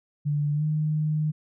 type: tone with pitch glide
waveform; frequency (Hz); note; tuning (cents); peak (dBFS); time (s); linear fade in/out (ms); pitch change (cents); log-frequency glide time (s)
sine; 146.83 to 153.42; D3 to D#3; 0 to -24; -22; 0.25-1.32; 20; +76; 0.54-0.64
effects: none